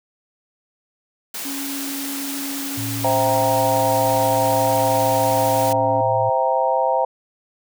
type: high-pass noise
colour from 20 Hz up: white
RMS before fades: -29 dBFS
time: 1.34-5.73 s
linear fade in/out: 5 ms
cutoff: 170 Hz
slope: 48 dB/octave
type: tone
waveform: triangle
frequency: 277.7 Hz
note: C#4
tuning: 3 cents sharp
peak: -26 dBFS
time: 1.45-6.01 s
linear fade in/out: 2 ms
type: tone with pitch glide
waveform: sine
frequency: 112.5 to 111.79 Hz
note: A2 to A2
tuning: +39 to +28 cents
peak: -26 dBFS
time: 2.77-6.3 s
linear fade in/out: 10 ms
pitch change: -11 cents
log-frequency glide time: 3.07-5.24 s
type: chord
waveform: sine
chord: C dominant seventh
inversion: none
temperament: equal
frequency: 523.3 / 659.3 / 784 / 932.3 Hz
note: C5 / E5 / G5 / Bb5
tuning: 0 / 0 / 0 / 0 cents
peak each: -21 / -22 / -22 / -21 dBFS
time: 3.04-7.05 s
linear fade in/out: 5 ms
effects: none